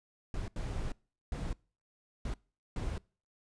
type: noise bursts at uneven times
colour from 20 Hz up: brown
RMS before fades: -36 dBFS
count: 5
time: 0.34-0.48 / 0.56-0.92 / 1.32-1.53 / 2.25-2.34 / 2.76-2.98 s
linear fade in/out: 2 ms
effects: noise-tail reverb RT60 0.4 s tail -25 dB re dry + resampled to 22050 Hz